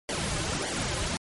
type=noise with flanger; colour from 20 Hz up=pink; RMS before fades=-30 dBFS; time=0.09-1.17 s; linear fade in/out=0 ms; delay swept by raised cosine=0.76 to 4.46 ms; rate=1.7 Hz; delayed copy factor=-0.8; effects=MP3 48 kbps